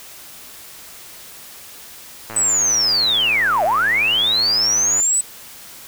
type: click train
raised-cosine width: 0.5 ms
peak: -16 dBFS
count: 298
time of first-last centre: 2.3-5 s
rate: 110 Hz
type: linear two-way sweep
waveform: sine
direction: down then up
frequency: 8100 to 587.3 to 8100 Hz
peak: -14 dBFS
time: 2.36-5.21 s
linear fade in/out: 5 ms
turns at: 3.64 s
effects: white hiss -39 dBFS RMS until 5.87 s